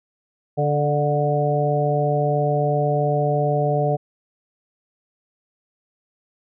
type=harmonic tone with a mistuned harmonic; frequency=146.2 Hz; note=D3; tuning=7 cents flat; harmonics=1 / 2 / 3 / 4 / 5; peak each=-21 / -32 / -24 / -23 / -24 dBFS; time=0.57-3.97 s; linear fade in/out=20 ms; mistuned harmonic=4; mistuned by=+23 cents; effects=none